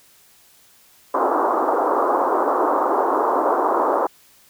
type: band-pass noise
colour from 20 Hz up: white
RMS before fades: -19 dBFS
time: 1.14-4.07 s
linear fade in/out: 5 ms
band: 290 to 1200 Hz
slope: 48 dB/octave
effects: white hiss -53 dBFS RMS until 4.49 s